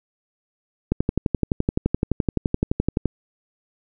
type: click train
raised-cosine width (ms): 3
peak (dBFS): -6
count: 26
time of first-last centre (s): 0.92-3.057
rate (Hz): 11.7
effects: none